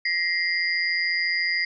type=tone cluster; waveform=sine; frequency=1907 / 2081 / 4868 Hz; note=A#6 / C7 / D#8; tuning=+39 / -10 / -39 cents; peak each=-26 / -25 / -28 dBFS; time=0.05-1.65 s; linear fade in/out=5 ms; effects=none